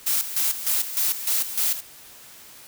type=noise with tremolo; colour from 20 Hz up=blue; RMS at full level=-22 dBFS; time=0.06-1.81 s; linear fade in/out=10 ms; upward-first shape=square; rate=3.3 Hz; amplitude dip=70%; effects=white hiss -46 dBFS RMS until 2.67 s